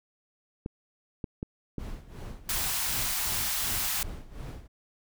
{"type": "clicks", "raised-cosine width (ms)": 3, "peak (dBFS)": -20, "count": 4, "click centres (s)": [0.661, 1.242, 1.429, 1.783]}
{"type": "noise with tremolo", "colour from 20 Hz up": "brown", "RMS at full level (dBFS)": -37, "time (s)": [1.78, 4.68], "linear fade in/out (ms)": 20, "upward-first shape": "sine", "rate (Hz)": 2.7, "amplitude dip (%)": 80}
{"type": "high-pass noise", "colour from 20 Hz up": "white", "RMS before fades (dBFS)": -30, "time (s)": [2.49, 4.03], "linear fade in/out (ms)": 2, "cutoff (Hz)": 670, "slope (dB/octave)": 48}
{"effects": []}